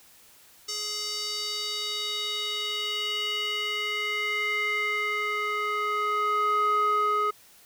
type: tone with band-pass filter sweep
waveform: square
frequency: 419.3 Hz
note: G#4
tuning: 17 cents sharp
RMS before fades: -28 dBFS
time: 0.68-7.31 s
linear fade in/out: 10 ms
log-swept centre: 5500 to 1100 Hz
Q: 3.5
effects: white hiss -55 dBFS RMS until 7.65 s